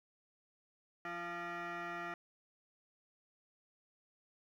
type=tone with frequency modulation; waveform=sine; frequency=344.3 Hz; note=F4; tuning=25 cents flat; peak=-38 dBFS; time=1.05-2.14 s; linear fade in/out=2 ms; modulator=518 Hz; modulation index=3.4; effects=tanh soft clip ceiling -38 dBFS + 12-bit